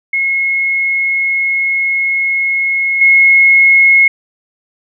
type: tone with level steps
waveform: sine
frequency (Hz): 2169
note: C#7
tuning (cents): -38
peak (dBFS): -11 / -4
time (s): 0.13-4.08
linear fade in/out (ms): 5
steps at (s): 3.01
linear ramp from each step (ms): 5
effects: none